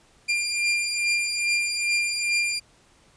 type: beating tone pair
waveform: sawtooth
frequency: 2392 / 2394.4 Hz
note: D7 / D7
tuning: +31 / +33 cents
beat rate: 2.4 Hz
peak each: -25 / -20 dBFS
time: 0.28-2.6 s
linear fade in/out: 20 ms
effects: pink hiss -58 dBFS RMS until 3.16 s + resampled to 22050 Hz